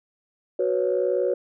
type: chord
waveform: sine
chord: F# suspended fourth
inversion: none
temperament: equal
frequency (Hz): 370 / 493.9 / 554.4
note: F#4 / B4 / C#5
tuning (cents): 0 / 0 / 0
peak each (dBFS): -24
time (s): 0.59-1.34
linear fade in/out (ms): 5
effects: tanh soft clip ceiling -12 dBFS